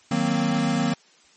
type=chord; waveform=square; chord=C half-diminished seventh; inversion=first; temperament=equal; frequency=155.56 / 185 / 233.1 / 261.6 Hz; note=Eb3 / Gb3 / Bb3 / C4; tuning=0 / 0 / 0 / 0 cents; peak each=-28 / -28 / -25 / -27 dBFS; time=0.11-0.94 s; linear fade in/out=5 ms; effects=white hiss -56 dBFS RMS until 1.36 s + MP3 32 kbps